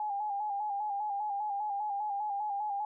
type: tone with vibrato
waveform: sine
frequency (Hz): 823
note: G#5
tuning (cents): -16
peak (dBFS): -31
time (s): 0-2.85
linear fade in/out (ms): 2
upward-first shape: square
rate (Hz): 5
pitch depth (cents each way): 48
effects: none